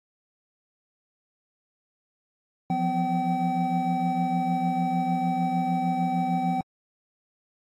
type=tone cluster; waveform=triangle; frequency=172.2 / 178.8 / 252.7 / 767 Hz; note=F3 / F3 / B3 / G5; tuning=-24 / +41 / +40 / -38 cents; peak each=-29 / -27 / -28 / -24 dBFS; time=2.7-6.61 s; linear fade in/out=2 ms; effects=AAC 48 kbps